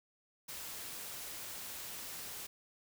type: noise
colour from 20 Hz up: white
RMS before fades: -45 dBFS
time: 0.48-2.47 s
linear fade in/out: 10 ms
effects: none